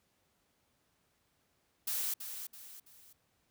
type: noise with echo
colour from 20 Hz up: blue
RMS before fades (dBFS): -35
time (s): 1.87-2.14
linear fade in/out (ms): 5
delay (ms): 330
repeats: 3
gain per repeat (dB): -8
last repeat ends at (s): 3.13
effects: pink hiss -75 dBFS RMS until 3.5 s + high-pass 60 Hz 12 dB/octave